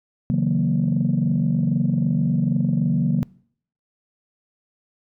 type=chord; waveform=sine; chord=F# dominant seventh; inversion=second; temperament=equal with one note detuned; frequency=138.59 / 161.14 / 185 / 233.1 Hz; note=C#3 / E3 / F#3 / A#3; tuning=0 / -39 / 0 / 0 cents; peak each=-22 dBFS; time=0.3-3.23 s; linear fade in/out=0 ms; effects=noise-tail reverb RT60 0.6 s tail -24 dB re dry + tanh soft clip ceiling -11 dBFS